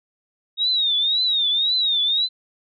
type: tone with vibrato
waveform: sine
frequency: 3729 Hz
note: A#7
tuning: in tune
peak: -17 dBFS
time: 0.57-2.29 s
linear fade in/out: 50 ms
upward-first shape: triangle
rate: 1.9 Hz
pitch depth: 150 cents each way
effects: none